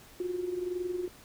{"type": "tone with amplitude modulation", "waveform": "sine", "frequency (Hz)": 359.1, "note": "F4", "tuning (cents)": 48, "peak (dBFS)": -28, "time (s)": [0.2, 1.08], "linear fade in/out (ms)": 2, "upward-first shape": "sine", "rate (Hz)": 21.6, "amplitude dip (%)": 65, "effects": ["pink hiss -54 dBFS RMS until 1.24 s"]}